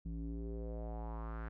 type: tone with low-pass filter sweep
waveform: square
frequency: 56.2 Hz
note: A1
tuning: 37 cents sharp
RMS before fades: -42 dBFS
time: 0.05-1.49 s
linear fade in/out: 10 ms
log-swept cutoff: 210 to 1600 Hz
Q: 3.5
effects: none